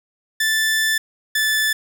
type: tone pair in turn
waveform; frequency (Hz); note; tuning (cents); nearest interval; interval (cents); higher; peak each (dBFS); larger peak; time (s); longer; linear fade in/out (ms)
sawtooth; 1760 / 1746.8; A6 / A6; 0 / -13; unison; 13; first; -13; neither; 0.4-0.98 / 1.35-1.73; first; 5
effects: none